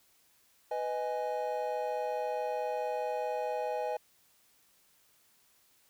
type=chord; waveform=triangle; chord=G# minor; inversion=first; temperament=just; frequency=498.4 / 623 / 830.6 Hz; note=B4 / D#5 / G#5; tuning=+16 / +2 / 0 cents; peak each=-34 dBFS; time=0.71-3.97 s; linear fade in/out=5 ms; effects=white hiss -67 dBFS RMS until 5.89 s